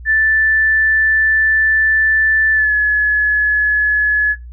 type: tone with pitch glide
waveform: sine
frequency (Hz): 1760 to 1703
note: A6 to G#6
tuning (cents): 0 to +43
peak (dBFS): -10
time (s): 0.05-4.36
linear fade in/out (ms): 50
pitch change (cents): -57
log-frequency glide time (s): 2.53-2.73
effects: noise-tail reverb RT60 0.2 s tail -22 dB re dry + added 60 Hz sine -30 dBFS peak until 4.52 s